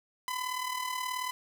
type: tone with amplitude modulation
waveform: sawtooth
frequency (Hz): 1008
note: B5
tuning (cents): +35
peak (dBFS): -26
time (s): 0.28-1.31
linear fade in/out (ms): 0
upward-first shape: sine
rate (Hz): 38.6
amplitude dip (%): 60
effects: none